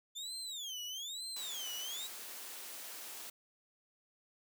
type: tone with vibrato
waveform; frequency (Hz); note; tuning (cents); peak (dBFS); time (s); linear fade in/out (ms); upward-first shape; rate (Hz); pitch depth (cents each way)
30% pulse; 3480; A7; -20; -38; 0.15-2.08; 20; sine; 1.1; 300
type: noise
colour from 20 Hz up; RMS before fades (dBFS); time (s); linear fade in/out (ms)
white; -47; 1.36-3.3; 5
effects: high-pass 300 Hz 12 dB/octave